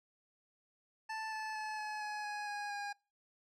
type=tone with pitch steps; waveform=25% pulse; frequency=880 / 870.4 / 860.9 / 851.5 / 842.2 / 833 / 823.9 / 814.9 Hz; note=A5 / A5 / A5 / G#5 / G#5 / G#5 / G#5 / G#5; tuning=0 / -19 / -38 / +43 / +24 / +5 / -14 / -33 cents; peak=-35 dBFS; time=1.09-2.93 s; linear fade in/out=10 ms; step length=230 ms; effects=noise-tail reverb RT60 0.3 s tail -24 dB re dry + low-pass 6000 Hz 12 dB/octave